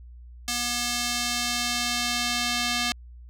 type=tone with band-pass filter sweep; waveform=square; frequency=240.9 Hz; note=B3; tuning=43 cents flat; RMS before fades=-27 dBFS; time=0.48-2.92 s; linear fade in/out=0 ms; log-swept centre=6200 to 4100 Hz; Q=0.95; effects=added 60 Hz sine -42 dBFS peak until 3.29 s